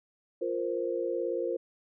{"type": "chord", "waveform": "sine", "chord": "F suspended fourth", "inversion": "none", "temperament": "just", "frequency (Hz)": [349.2, 465.6, 523.8], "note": ["F4", "Bb4", "C5"], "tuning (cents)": [0, -2, 2], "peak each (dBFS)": -33, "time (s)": [0.41, 1.57], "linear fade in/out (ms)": 10, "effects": []}